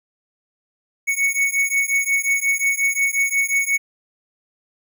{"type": "beating tone pair", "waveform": "square", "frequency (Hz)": [2217, 2222.6], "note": ["C#7", "C#7"], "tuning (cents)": [0, 4], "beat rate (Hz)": 5.6, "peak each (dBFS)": -21, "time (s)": [1.07, 3.78], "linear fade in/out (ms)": 20, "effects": []}